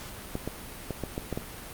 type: clicks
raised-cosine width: 2 ms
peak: -17 dBFS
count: 7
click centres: 0.354 / 0.476 / 0.907 / 1.037 / 1.179 / 1.327 / 1.375 s
effects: pink hiss -42 dBFS RMS until 1.73 s + Opus 48 kbps